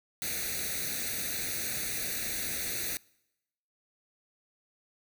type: noise with comb filter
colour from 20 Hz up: white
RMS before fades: -34 dBFS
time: 0.22-2.97 s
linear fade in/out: 0 ms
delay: 0.48 ms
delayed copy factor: +0.9
effects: noise-tail reverb RT60 0.9 s tail -25 dB re dry